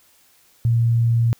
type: tone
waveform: sine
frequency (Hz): 116.54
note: A#2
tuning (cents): 0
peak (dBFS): -14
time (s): 0.65-1.33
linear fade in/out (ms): 0
effects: white hiss -56 dBFS RMS until 1.39 s

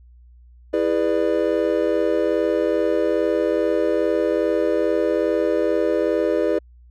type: chord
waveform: triangle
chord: E dominant seventh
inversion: none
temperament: just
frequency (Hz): 329.6 / 412 / 494.4 / 593.3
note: E4 / G#4 / B4 / D5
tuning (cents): 0 / -14 / +2 / +18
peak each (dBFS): -21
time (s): 0.73-6.59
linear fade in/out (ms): 10
effects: added 60 Hz sine -45 dBFS peak until 6.9 s

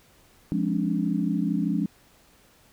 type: chord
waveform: sine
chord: D half-diminished seventh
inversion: first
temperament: equal with one note detuned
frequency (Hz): 174.61 / 207.7 / 268.5 / 293.7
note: F3 / Ab3 / C4 / D4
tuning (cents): 0 / 0 / +45 / 0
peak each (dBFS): -27 / -27 / -30 / -29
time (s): 0.52-1.86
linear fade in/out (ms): 0
effects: pink hiss -58 dBFS RMS until 2.72 s

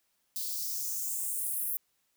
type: noise with high-pass filter sweep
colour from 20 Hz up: violet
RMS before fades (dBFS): -34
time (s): 0.36-1.77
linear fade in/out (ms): 0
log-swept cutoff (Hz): 4100 to 12000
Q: 3
effects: white hiss -75 dBFS RMS until 2.16 s

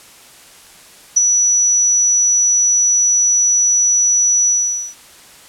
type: tone with ADSR envelope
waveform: sine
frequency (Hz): 5900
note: F#8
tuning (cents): -6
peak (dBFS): -5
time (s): 1.16-4.95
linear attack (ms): 12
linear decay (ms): 17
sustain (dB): -5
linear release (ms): 470
effects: white hiss -42 dBFS RMS until 5.48 s + low-pass 11000 Hz 12 dB/octave

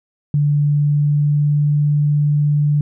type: tone with pitch glide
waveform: sine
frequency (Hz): 146.2 to 147.22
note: D3 to D3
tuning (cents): -7 to +5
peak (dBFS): -12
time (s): 0.34-2.81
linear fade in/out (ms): 2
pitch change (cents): +12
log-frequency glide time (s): 0.61-1.77
effects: none

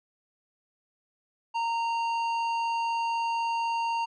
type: tone with tanh clipping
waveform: sine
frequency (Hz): 924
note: A#5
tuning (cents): -16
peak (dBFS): -28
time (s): 1.54-4.06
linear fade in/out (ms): 20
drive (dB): 15
effects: low-pass 5000 Hz 12 dB/octave

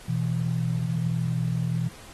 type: tone pair together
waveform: sine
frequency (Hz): 123.69 / 165.1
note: B2 / E3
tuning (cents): +3 / +3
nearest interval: perfect fourth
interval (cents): 500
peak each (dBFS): -26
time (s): 0.08-1.89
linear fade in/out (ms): 10
effects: pink hiss -47 dBFS RMS until 2.13 s + AAC 32 kbps

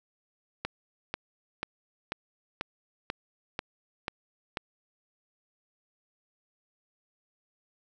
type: click train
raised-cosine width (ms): 0.3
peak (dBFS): -15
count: 9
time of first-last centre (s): 0.65-4.572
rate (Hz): 2.04
effects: none

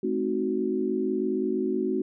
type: chord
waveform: sine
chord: A diminished seventh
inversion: none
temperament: equal with one note detuned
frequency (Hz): 215.5 / 261.6 / 311.1 / 370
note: A3 / C4 / Eb4 / Gb4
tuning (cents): -36 / 0 / 0 / 0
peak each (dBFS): -31 / -30 / -32 / -27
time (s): 0.03-2.02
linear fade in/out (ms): 5
effects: none

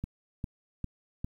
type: click train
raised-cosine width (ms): 5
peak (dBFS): -21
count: 4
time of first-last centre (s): 0.04-1.245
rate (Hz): 2.49
effects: 10-bit

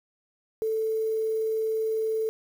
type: tone with quantisation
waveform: sine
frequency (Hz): 441.2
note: A4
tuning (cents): +5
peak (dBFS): -24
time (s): 0.62-2.29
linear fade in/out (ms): 0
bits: 8
effects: none

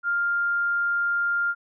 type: tone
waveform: sine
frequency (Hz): 1400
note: F6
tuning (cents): +4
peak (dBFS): -21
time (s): 0.03-1.55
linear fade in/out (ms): 50
effects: none

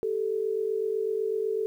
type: tone pair together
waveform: sine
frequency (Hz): 392 / 440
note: G4 / A4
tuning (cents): 0 / 0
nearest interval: major second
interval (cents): 200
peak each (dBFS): -30 / -27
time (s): 0.03-1.66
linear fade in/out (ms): 0
effects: 10-bit

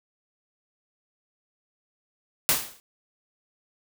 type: noise with exponential decay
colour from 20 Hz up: white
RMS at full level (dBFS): -18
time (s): 2.49-2.8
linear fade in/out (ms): 0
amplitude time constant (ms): 66
effects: none

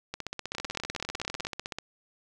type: two click trains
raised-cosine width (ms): 0.2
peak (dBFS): -17 / -17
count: 27 / 19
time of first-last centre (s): 0.14-1.786 / 0.55-1.45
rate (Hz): 15.8 / 20
effects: none

